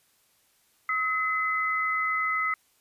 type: tone pair together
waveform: sine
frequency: 1280.7 / 2033 Hz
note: D#6 / B6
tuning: +50 / +50 cents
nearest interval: minor sixth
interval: 800 cents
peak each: -27 dBFS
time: 0.89-2.54 s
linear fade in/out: 2 ms
effects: white hiss -66 dBFS RMS until 2.8 s + resampled to 32000 Hz